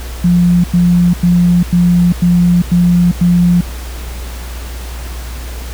sine tone bursts, 175.5 Hz, F3, 9 cents sharp, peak -6 dBFS, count 7, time 0.24-3.61 s, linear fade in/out 5 ms, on 400 ms, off 95 ms, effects added 60 Hz sine -22 dBFS peak until 5.73 s + pink hiss -31 dBFS RMS until 5.73 s

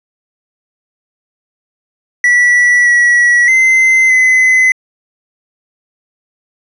triangle tone with pitch steps, 1951 / 1931 / 2065 / 2034 Hz, B6 / B6 / C7 / C7, -22 / -39 / -23 / -50 cents, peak -4 dBFS, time 2.24-4.72 s, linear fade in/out 2 ms, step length 620 ms, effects resampled to 24000 Hz

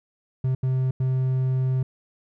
triangle tone bursts at uneven times, 130 Hz, C3, 11 cents flat, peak -18 dBFS, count 3, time 0.44-0.55 / 0.63-0.91 / 1-1.83 s, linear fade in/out 5 ms, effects none

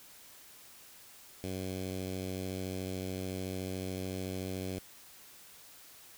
10% pulse tone with notch filter, 93.7 Hz, F#2, 22 cents sharp, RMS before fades -38 dBFS, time 1.44-4.79 s, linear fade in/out 0 ms, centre 1300 Hz, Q 0.85, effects white hiss -55 dBFS RMS until 6.17 s

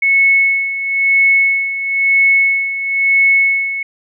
sine tone with tremolo, 2200 Hz, C#7, 14 cents flat, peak -7 dBFS, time 0.02-3.83 s, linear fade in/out 5 ms, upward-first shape sine, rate 1 Hz, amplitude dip 70%, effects none

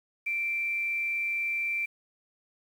sine tone with amplitude modulation, 2349 Hz, D7, in tune, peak -26 dBFS, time 0.26-1.86 s, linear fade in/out 10 ms, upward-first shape sine, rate 202 Hz, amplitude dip 25%, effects 9-bit

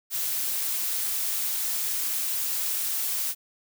blue noise, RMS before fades -28 dBFS, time 0.1-3.35 s, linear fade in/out 50 ms, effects none

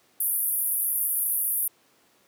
pink band-pass noise, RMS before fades -26 dBFS, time 0.2-1.68 s, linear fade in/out 5 ms, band 10000 to 15000 Hz, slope 96 dB/octave, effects pink hiss -62 dBFS RMS until 2.27 s + high-pass 200 Hz 12 dB/octave

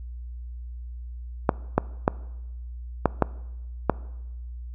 clicks, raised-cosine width 1 ms, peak -3 dBFS, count 6, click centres 1.492 / 1.78 / 2.079 / 3.057 / 3.223 / 3.897 s, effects noise-tail reverb RT60 1.0 s tail -21 dB re dry + added 60 Hz sine -34 dBFS peak until 4.74 s

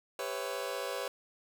sawtooth chord, C# half-diminished seventh, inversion second, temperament just, 399.1 / 498.9 / 554.4 / 665.2 Hz, G4 / B4 / C#5 / E5, +31 / +17 / 0 / +16 cents, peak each -38 / -35 / -35 / -40 dBFS, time 0.19-1.08 s, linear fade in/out 2 ms, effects none

